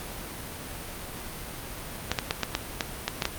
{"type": "clicks", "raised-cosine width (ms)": 0.2, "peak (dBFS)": -7, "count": 9, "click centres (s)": [2.116, 2.188, 2.309, 2.433, 2.551, 2.808, 3.08, 3.222, 3.254], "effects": ["pink hiss -38 dBFS RMS until 3.38 s", "Opus 48 kbps"]}